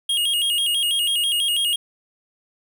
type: tone with vibrato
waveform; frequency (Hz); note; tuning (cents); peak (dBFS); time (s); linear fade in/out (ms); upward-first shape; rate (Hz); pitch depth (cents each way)
square; 3052; G7; -47; -19; 0.09-1.76; 5; square; 6.1; 110
effects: 9-bit